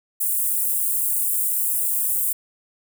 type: high-pass noise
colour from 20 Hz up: white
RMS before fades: -22 dBFS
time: 0.2-2.33 s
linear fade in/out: 10 ms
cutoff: 8300 Hz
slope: 48 dB/octave
effects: none